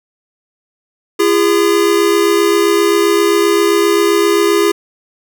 square tone pair together, 340 / 407.6 Hz, F4 / G#4, -46 / -32 cents, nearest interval minor third, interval 314 cents, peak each -14 / -12 dBFS, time 1.19-4.72 s, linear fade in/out 10 ms, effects none

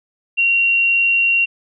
sine tone, 2751 Hz, F7, 27 cents flat, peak -12 dBFS, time 0.37-1.46 s, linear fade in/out 20 ms, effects none

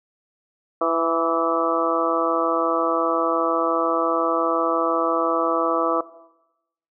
harmonic tone with a mistuned harmonic, 165.7 Hz, E3, 9 cents sharp, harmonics 2 / 3 / 4 / 5 / 6 / 7 / 8, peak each -26 / -24 / -23 / -33 / -31 / -23 / -28 dBFS, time 0.81-6.01 s, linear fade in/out 5 ms, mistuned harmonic 8, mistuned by -35 cents, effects noise-tail reverb RT60 0.9 s tail -17 dB re dry

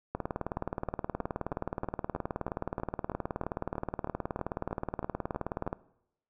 two click trains, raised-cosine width 1 ms, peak -23 / -18 dBFS, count 17 / 107, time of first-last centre 0.57-5.666 / 0.15-5.729 s, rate 3.14 / 19 Hz, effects noise-tail reverb RT60 0.8 s tail -20 dB re dry

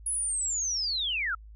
sine linear sweep, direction down, 10548 to 1279 Hz, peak -27 dBFS, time 0.06-1.35 s, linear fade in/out 5 ms, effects added 53 Hz sine -45 dBFS peak until 1.55 s

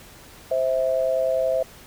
sine tone pair together, 523.3 / 653.6 Hz, C5 / E5, 0 / -15 cents, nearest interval major third, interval 385 cents, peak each -22 dBFS, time 0.51-1.63 s, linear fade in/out 5 ms, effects pink hiss -46 dBFS RMS until 1.86 s

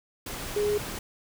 sine tone in noise, 415.3 Hz, G#4, in tune, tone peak -23 dBFS, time 0.56-0.78 s, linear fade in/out 5 ms, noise pink, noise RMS -36 dBFS, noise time 0.26-0.99 s, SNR +10 dB, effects none

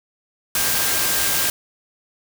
sine tone in noise, 1593 Hz, G6, 27 cents sharp, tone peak -31 dBFS, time 0.55-1.5 s, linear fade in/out 2 ms, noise white, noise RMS -20 dBFS, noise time 0.55-1.5 s, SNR -14 dB, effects none

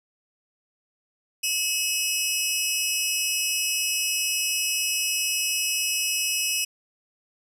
15% pulse tone pair together, 2575 / 2921 Hz, E7 / F#7, -41 / -23 cents, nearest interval major second, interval 218 cents, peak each -18 / -20 dBFS, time 1.43-6.65 s, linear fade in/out 10 ms, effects none

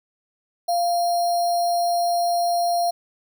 sine tone with sample-and-hold, 695 Hz, F5, 9 cents flat, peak -18 dBFS, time 0.68-2.91 s, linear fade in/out 10 ms, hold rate 4900 Hz, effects none

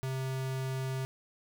square tone, 131.9 Hz, C3, 14 cents sharp, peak -33 dBFS, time 0.03-1.05 s, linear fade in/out 0 ms, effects none

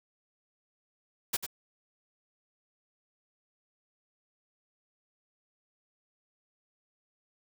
white noise with echo, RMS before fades -29 dBFS, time 1.33-1.37 s, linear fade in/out 10 ms, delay 95 ms, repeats 1, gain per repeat -8 dB, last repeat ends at 1.465 s, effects none

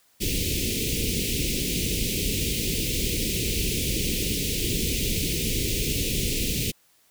pink band-stop noise, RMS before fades -26 dBFS, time 0.2-6.72 s, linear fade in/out 20 ms, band 470 to 2300 Hz, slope 48 dB/octave, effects white hiss -62 dBFS RMS until 7.1 s

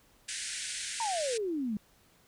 white band-pass noise, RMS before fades -38 dBFS, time 0.28-1.38 s, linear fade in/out 10 ms, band 1500 to 9700 Hz, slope 96 dB/octave
sine exponential sweep, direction down, 950 to 200 Hz, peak -30 dBFS, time 1-1.77 s, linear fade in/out 2 ms
effects pink hiss -64 dBFS RMS until 2.27 s

